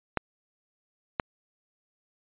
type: clicks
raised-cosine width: 0.5 ms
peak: -10 dBFS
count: 2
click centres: 0.173 / 1.198 s
effects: resampled to 8000 Hz